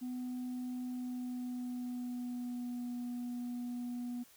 sine tone with pitch glide, 250 to 243.6 Hz, B3 to B3, +21 to -24 cents, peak -35 dBFS, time 0.01-4.24 s, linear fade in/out 20 ms, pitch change -45 cents, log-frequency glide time 0.91-2.91 s, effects tanh soft clip ceiling -36 dBFS + white hiss -62 dBFS RMS until 4.36 s

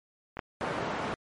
clicks, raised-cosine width 0.5 ms, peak -23 / -17 dBFS, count 2, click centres 0.37 / 0.392 s
white band-pass noise, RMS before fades -33 dBFS, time 0.61-1.14 s, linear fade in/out 0 ms, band 110 to 1100 Hz, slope 12 dB/octave
effects MP3 48 kbps

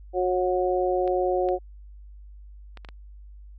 harmonic tone, 182.2 Hz, F#3, 26 cents flat, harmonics 2 / 3 / 4, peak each -24 / -26 / -27 dBFS, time 0.13-1.59 s, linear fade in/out 50 ms
clicks, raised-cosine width 0.3 ms, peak -26 dBFS, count 5, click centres 1.077 / 1.488 / 2.773 / 2.848 / 2.888 s
effects added 50 Hz sine -42 dBFS peak until 3.58 s

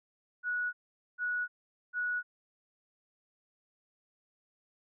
sine tone bursts, 1465 Hz, F#6, 18 cents flat, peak -30 dBFS, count 3, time 0.43-2.23 s, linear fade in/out 50 ms, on 300 ms, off 450 ms, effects none

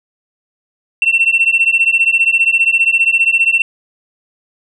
sine beating tone pair, 2700 / 2715 Hz, E7 / F7, +41 / -50 cents, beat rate 15 Hz, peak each -11 dBFS, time 1.02-3.62 s, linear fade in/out 2 ms, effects tanh soft clip ceiling -4 dBFS

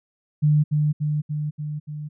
sine tone with echo, 150 Hz, D3, 37 cents sharp, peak -14 dBFS, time 0.42-0.64 s, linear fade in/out 20 ms, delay 290 ms, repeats 5, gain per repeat -3 dB, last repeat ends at 2.09 s, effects none

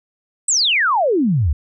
sine exponential sweep, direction down, 8380 to 65.41 Hz, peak -13 dBFS, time 0.48-1.53 s, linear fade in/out 5 ms, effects none

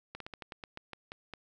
slowing click train, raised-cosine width 0.3 ms, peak -26 dBFS, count 11, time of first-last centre 0.15-1.337 s, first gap 53 ms, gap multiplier 1.17, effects none

